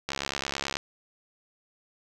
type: click train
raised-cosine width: 0.2 ms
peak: -12 dBFS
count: 48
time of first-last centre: 0.09-0.769 s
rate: 69.2 Hz
effects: none